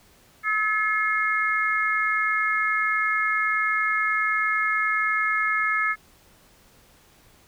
harmonic tone, 429.3 Hz, A4, 43 cents flat, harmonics 3 / 4 / 5, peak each -25 / -25 / -25 dBFS, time 0.43-5.96 s, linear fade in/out 50 ms, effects pink hiss -56 dBFS RMS until 7.47 s

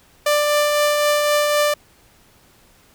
sawtooth tone with tremolo, 591 Hz, D5, 11 cents sharp, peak -10 dBFS, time 0.26-1.74 s, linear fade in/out 5 ms, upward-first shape triangle, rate 3.9 Hz, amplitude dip 30%, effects pink hiss -53 dBFS RMS until 2.94 s

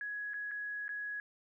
sine tone with dropouts, 1673 Hz, G#6, 12 cents sharp, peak -37 dBFS, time 0.01-1.2 s, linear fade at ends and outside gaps 1 ms, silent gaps 0.335-0.341 / 0.511-0.515 / 0.881-0.891 s, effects 13-bit

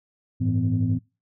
sine tone cluster, 97.6 / 109.2 / 165.5 / 254.6 Hz, G2 / A2 / E3 / C4, -7 / -13 / +7 / -47 cents, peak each -27 / -22 / -28 / -25 dBFS, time 0.4-0.99 s, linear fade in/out 20 ms, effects noise-tail reverb RT60 0.3 s tail -25 dB re dry + tanh soft clip ceiling -12 dBFS

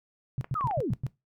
sine tone bursts, 132.8 Hz, C3, 26 cents sharp, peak -26 dBFS, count 6, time 0.38-1.066 s, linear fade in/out 0 ms, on 31 ms, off 100 ms
clicks, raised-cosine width 0.5 ms, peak -24 dBFS, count 3, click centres 0.444 / 0.61 / 0.711 s
sine linear sweep, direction down, 1318.5 to 88.1 Hz, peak -27 dBFS, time 0.55-0.94 s, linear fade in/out 5 ms
effects noise-tail reverb RT60 0.2 s tail -19 dB re dry

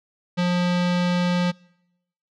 square tone with low-pass filter, 177.4 Hz, F3, 27 cents sharp, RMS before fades -21 dBFS, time 0.37-1.52 s, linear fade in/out 20 ms, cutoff 4100 Hz, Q 1.6, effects noise-tail reverb RT60 0.9 s tail -26 dB re dry

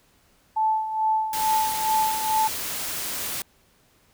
sine tone with tremolo, 874 Hz, A5, 12 cents flat, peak -18 dBFS, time 0.56-2.48 s, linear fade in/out 10 ms, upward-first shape sine, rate 2.3 Hz, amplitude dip 65%
white noise, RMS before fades -30 dBFS, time 1.33-3.42 s, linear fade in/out 2 ms
effects pink hiss -61 dBFS RMS until 4.13 s

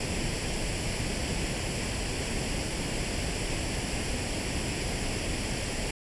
pink noise with comb filter, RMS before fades -31 dBFS, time 0-5.91 s, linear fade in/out 5 ms, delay 0.39 ms, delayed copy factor +0.6, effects resampled to 24000 Hz

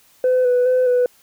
sine tone with vibrato, 501 Hz, B4, 25 cents sharp, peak -11 dBFS, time 0.24-1.06 s, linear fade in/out 2 ms, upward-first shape square, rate 2.4 Hz, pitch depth 23 cents each way, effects tanh soft clip ceiling -11 dBFS + white hiss -54 dBFS RMS until 1.22 s

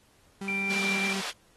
35% pulse tone with pitch glide, 196 to 194.42 Hz, G3 to G3, 0 to -14 cents, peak -32 dBFS, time 0.41-1.21 s, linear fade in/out 5 ms, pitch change -14 cents, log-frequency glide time 0.87-1.09 s
sine tone, 2361 Hz, D7, 9 cents sharp, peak -28 dBFS, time 0.48-1.13 s, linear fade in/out 2 ms
white band-pass noise, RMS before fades -36 dBFS, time 0.69-1.32 s, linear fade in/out 20 ms, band 550 to 4700 Hz, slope 12 dB/octave
effects pink hiss -63 dBFS RMS until 1.56 s + AAC 32 kbps

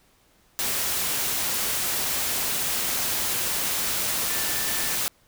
sine tone in noise, 1768 Hz, A6, 8 cents sharp, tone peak -37 dBFS, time 4.3-4.95 s, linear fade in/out 0 ms, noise white, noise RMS -26 dBFS, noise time 0.59-5.08 s, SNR -14 dB, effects pink hiss -61 dBFS RMS until 5.27 s

